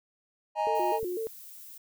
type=chord; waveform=triangle; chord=D# suspended fourth; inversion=none; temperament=equal with one note detuned; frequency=624.1 / 830.6 / 932.3 Hz; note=D#5 / G#5 / A#5; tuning=+5 / 0 / 0 cents; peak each=-29 / -27 / -29 dBFS; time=0.55-1 s; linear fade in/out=50 ms
type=tone with vibrato; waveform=sine; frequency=401.2 Hz; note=G4; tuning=40 cents sharp; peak=-30 dBFS; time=0.67-1.27 s; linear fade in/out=0 ms; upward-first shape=square; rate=4 Hz; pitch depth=190 cents each way
type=noise; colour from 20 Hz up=violet; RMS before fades=-47 dBFS; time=0.75-1.78 s; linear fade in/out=5 ms
type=click; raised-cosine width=5 ms; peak=-32 dBFS; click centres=1.03 s
effects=none